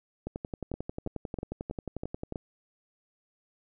two click trains, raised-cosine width 2 ms, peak -21 / -21 dBFS, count 24 / 6, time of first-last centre 0.27-2.324 / 0.74-2.358 s, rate 11.2 / 3.09 Hz, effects none

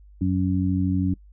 harmonic tone, 92.7 Hz, F#2, 4 cents sharp, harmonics 1 / 2 / 3, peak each -24 / -24 / -24 dBFS, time 0.21-1.14 s, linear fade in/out 5 ms, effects noise-tail reverb RT60 0.1 s tail -26 dB re dry + added 50 Hz sine -46 dBFS peak until 1.32 s

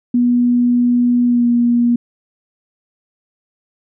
sine tone with pitch glide, 243.2 to 238.9 Hz, B3 to A#3, -26 to +43 cents, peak -10 dBFS, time 0.14-1.96 s, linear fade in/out 5 ms, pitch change -31 cents, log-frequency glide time 1.26-1.46 s, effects none

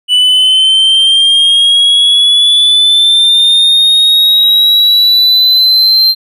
triangle linear sweep, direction up, 2966 to 4154 Hz, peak -3 dBFS, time 0.08-6.15 s, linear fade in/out 50 ms, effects resampled to 32000 Hz

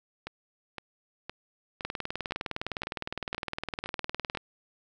two click trains, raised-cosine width 0.3 ms, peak -16 / -20 dBFS, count 50 / 9, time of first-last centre 1.85-4.35 / 0.27-4.373 s, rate 19.6 / 1.95 Hz, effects none

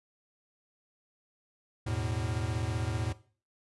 square chord, E suspended fourth, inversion none, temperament equal with one note detuned, 82.41 / 107.92 / 123.47 Hz, E2 / A2 / B2, 0 / -33 / 0 cents, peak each -37 / -33 / -38 dBFS, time 1.86-3.13 s, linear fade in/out 10 ms, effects noise-tail reverb RT60 0.4 s tail -17 dB re dry + resampled to 24000 Hz

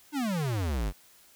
square exponential sweep, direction down, 310.3 to 43.95 Hz, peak -28 dBFS, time 0.12-0.93 s, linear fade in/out 50 ms, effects white hiss -58 dBFS RMS until 1.35 s

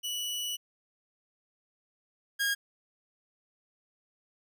sawtooth tone pair in turn, 2949 / 1630.4 Hz, F#7 / G#6, -6 / -32 cents, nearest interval minor seventh, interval 1026 cents, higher first, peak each -29 / -23 dBFS, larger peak second, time 0.03-0.57 / 2.39-2.55 s, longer first, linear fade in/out 20 ms, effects none

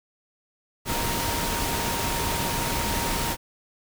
sine tone in noise, 932.3 Hz, A#5, in tune, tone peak -32 dBFS, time 0.85-3.37 s, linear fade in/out 50 ms, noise pink, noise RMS -27 dBFS, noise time 0.85-3.37 s, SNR -8 dB, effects none

